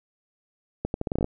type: accelerating click train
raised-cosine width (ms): 2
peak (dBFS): -13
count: 10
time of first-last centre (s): 0.85-1.244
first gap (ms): 91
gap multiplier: 0.8
effects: none